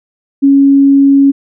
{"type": "tone", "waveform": "sine", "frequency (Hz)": 276.9, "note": "C#4", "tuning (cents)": -2, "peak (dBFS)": -3, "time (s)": [0.42, 1.32], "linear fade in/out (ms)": 20, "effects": []}